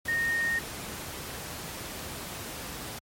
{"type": "tone in noise", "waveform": "sine", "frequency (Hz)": 1848, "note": "A#6", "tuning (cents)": -16, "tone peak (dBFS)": -25, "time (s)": [0.08, 0.59], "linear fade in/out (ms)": 5, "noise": "pink", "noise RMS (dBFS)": -38, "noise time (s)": [0.05, 2.99], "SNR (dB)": 10, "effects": ["high-pass 60 Hz 12 dB/octave", "MP3 64 kbps"]}